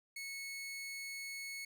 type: tone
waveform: sawtooth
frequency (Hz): 2200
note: C#7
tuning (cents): -14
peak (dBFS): -39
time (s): 0.16-1.65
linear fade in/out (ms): 5
effects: none